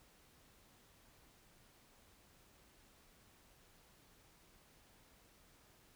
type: silence
effects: pink hiss -67 dBFS RMS until 5.95 s